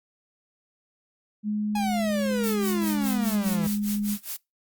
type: tone with pitch glide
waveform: sine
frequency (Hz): 210.3 to 207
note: G#3 to G#3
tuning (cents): +22 to -5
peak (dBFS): -24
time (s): 1.43-4.18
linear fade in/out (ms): 50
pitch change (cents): -27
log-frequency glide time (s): 1.99-3.14
type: exponential sweep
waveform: 45% pulse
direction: down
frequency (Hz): 843 to 159.9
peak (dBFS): -27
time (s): 1.75-3.67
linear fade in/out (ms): 5
type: noise with tremolo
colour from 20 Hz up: blue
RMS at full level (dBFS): -32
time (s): 2.43-4.37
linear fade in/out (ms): 10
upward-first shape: sine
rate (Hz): 4.9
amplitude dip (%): 95
effects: noise-tail reverb RT60 0.2 s tail -24 dB re dry + Opus 48 kbps